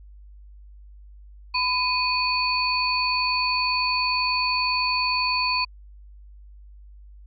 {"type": "tone cluster", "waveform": "sine", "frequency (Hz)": [1003, 2487, 4455], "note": ["B5", "D#7", "C#8"], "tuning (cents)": [26, -1, 8], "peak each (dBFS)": -25, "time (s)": [1.54, 5.65], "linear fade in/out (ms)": 10, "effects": ["added 50 Hz sine -43 dBFS peak until 7.26 s", "AAC 64 kbps"]}